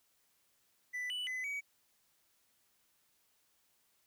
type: tone with pitch steps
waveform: triangle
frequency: 1987 / 2969 / 2019 / 2266 Hz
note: B6 / F#7 / B6 / C#7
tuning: +10 / +5 / +38 / +37 cents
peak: -35 dBFS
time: 0.93-1.61 s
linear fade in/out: 20 ms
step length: 170 ms
effects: white hiss -74 dBFS RMS until 4.06 s